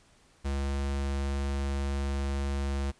square tone, 69.3 Hz, C#2, in tune, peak -29 dBFS, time 0.44-2.92 s, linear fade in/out 20 ms, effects pink hiss -62 dBFS RMS until 2.99 s + resampled to 22050 Hz

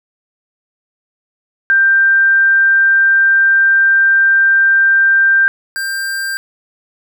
sine / square tone pair in turn, 1575 / 1575 Hz, G6 / G6, +8 / +8 cents, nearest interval unison, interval 0 cents, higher neither, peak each -7 / -18 dBFS, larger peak first, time 1.7-5.48 / 5.76-6.37 s, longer first, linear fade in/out 0 ms, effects none

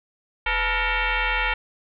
sine tone with frequency modulation, 412 Hz, G#4, 14 cents flat, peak -20 dBFS, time 0.46-1.54 s, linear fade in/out 5 ms, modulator 457 Hz, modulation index 5.6, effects none

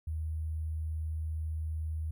sine tone with sample-and-hold, 78.8 Hz, D#2, 23 cents sharp, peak -32 dBFS, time 0.07-2.11 s, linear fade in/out 5 ms, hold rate 11025 Hz, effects none

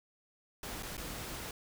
pink noise with dropouts, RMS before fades -42 dBFS, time 0.63-1.51 s, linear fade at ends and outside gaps 2 ms, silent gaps 0.826-0.831 / 0.969-0.978 s, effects none

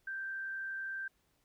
sine tone with frequency modulation, 1568 Hz, G6, in tune, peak -37 dBFS, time 0.07-1.08 s, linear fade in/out 5 ms, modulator 68.6 Hz, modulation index 0.28, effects pink hiss -75 dBFS RMS until 1.44 s

